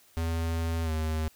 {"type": "tone with pitch glide", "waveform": "square", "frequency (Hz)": [82.41, 78.82], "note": ["E2", "D#2"], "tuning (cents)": [0, 23], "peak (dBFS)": -28, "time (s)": [0.17, 1.28], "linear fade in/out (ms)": 0, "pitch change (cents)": -77, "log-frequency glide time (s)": [0.83, 0.91], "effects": ["white hiss -60 dBFS RMS until 1.35 s"]}